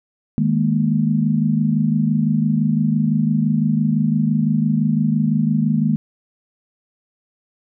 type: chord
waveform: sine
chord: D# suspended fourth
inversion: none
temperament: just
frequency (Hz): 155.56 / 207.4 / 233.3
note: D#3 / G#3 / A#3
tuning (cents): 0 / -2 / +2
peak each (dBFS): -19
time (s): 0.38-5.96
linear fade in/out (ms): 0
effects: none